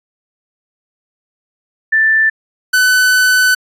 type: tone pair in turn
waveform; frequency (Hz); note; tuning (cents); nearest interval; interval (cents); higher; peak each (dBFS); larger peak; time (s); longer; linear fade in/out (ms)
sine / 45% pulse; 1768 / 1504.1; A6 / F#6; +8 / +28; minor third; 280; first; -8; neither; 1.92-2.3 / 2.73-3.55; second; 10
effects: resampled to 32000 Hz